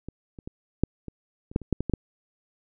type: clicks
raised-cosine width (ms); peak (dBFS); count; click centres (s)
3; -23 / -29 / -23 / -7 / -23 / -29 / -8 / -27 / -9 / -14 / -15 / -9; 12; 0.086 / 0.388 / 0.475 / 0.836 / 1.083 / 1.515 / 1.561 / 1.617 / 1.727 / 1.806 / 1.897 / 1.937
effects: none